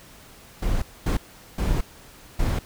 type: noise bursts at uneven times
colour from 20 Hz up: brown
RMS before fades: -22 dBFS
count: 4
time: 0.62-0.82 / 1.06-1.17 / 1.58-1.81 / 2.39-2.59 s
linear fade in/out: 5 ms
effects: pink hiss -48 dBFS RMS until 2.65 s